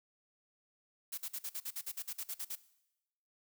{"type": "noise bursts", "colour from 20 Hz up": "blue", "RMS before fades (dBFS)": -40, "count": 14, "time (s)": [1.12, 2.556], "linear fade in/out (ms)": 10, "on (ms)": 58, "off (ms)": 48, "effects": ["noise-tail reverb RT60 0.9 s tail -18 dB re dry"]}